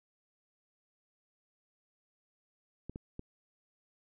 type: clicks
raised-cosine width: 3 ms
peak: -28 dBFS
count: 3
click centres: 2.896 / 2.959 / 3.194 s
effects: none